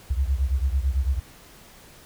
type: beating tone pair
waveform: sine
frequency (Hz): 64 / 73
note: C2 / D2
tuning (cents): -38 / -10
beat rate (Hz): 9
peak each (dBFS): -22 / -25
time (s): 0.1-1.2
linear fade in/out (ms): 10
effects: pink hiss -49 dBFS RMS until 2.05 s